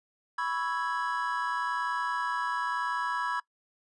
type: chord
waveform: triangle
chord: C# minor seventh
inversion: third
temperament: equal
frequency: 987.8 / 1108.7 / 1318.5 / 1661.2 Hz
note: B5 / C#6 / E6 / G#6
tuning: 0 / 0 / 0 / 0 cents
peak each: -31 / -34 / -34 / -32 dBFS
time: 0.38-3.4 s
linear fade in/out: 5 ms
effects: noise-tail reverb RT60 0.1 s tail -22 dB re dry + resampled to 24000 Hz